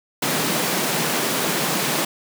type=high-pass noise; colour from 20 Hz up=pink; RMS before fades=-22 dBFS; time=0.22-2.05 s; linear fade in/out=5 ms; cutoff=140 Hz; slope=48 dB/octave; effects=none